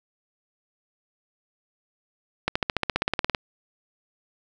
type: accelerating click train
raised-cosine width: 0.3 ms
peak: -6 dBFS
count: 15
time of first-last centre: 2.48-3.348 s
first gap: 75 ms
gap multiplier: 0.97
effects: none

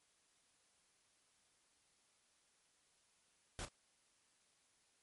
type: noise with echo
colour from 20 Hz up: pink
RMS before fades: -45 dBFS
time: 3.59-3.65 s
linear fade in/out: 0 ms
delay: 34 ms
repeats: 1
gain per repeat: -11 dB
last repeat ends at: 3.684 s
effects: white hiss -75 dBFS RMS until 5.02 s + MP3 48 kbps

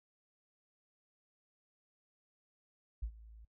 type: tone with ADSR envelope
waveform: sine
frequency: 55 Hz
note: A1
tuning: in tune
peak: -33 dBFS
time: 3.02-3.45 s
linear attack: 11 ms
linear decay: 76 ms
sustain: -19 dB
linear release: 6 ms
effects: noise-tail reverb RT60 0.1 s tail -24 dB re dry

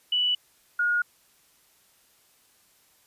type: tone pair in turn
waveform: sine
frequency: 2960 / 1436.2 Hz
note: F#7 / F6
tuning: 0 / +48 cents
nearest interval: octave + minor second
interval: 1252 cents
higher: first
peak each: -21 dBFS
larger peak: neither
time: 0.12-0.35 / 0.79-1.02 s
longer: neither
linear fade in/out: 5 ms
effects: white hiss -62 dBFS RMS until 3.06 s + resampled to 32000 Hz

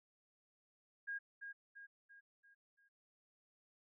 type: tone with echo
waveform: sine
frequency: 1628 Hz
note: G#6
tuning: 35 cents flat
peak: -40 dBFS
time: 1.07-1.19 s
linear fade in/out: 20 ms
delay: 340 ms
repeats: 5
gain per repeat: -6 dB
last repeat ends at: 2.89 s
effects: none

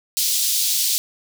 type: high-pass noise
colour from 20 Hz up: pink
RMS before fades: -20 dBFS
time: 0.17-0.98 s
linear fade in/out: 0 ms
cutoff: 3800 Hz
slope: 24 dB/octave
effects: none

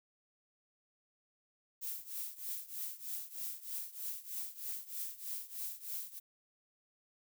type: noise with tremolo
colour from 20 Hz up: violet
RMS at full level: -39 dBFS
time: 1.81-6.2 s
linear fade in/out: 20 ms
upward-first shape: triangle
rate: 3.2 Hz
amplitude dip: 90%
effects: none

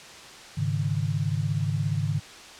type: chord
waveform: sine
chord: Ab suspended fourth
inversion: none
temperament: equal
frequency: 103.83 / 138.59 / 155.56 Hz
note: Ab2 / Db3 / Eb3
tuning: 0 / 0 / 0 cents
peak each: -28 dBFS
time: 0.57-2.2 s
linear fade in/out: 10 ms
effects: white hiss -44 dBFS RMS until 2.59 s + low-pass 6000 Hz 12 dB/octave

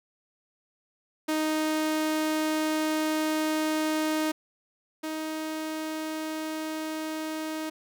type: tone pair in turn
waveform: sawtooth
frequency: 311.1 / 313.6 Hz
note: D#4 / D#4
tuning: 0 / +14 cents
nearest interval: unison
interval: 14 cents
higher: second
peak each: -21 / -27 dBFS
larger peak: first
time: 1.28-4.32 / 5.03-7.7 s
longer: first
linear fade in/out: 10 ms
effects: none

